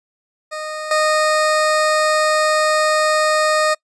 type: tone with level steps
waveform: 20% pulse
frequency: 617 Hz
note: D#5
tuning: 15 cents flat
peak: -20 / -9 dBFS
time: 0.51-3.75 s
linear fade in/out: 20 ms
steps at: 0.91 s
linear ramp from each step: 2 ms
effects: noise-tail reverb RT60 0.1 s tail -24 dB re dry + resampled to 22050 Hz